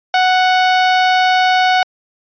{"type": "tone", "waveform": "sawtooth", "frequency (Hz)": 740, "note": "F#5", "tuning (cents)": 0, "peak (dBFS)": -6, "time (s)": [0.14, 1.83], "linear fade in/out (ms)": 2, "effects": ["resampled to 11025 Hz"]}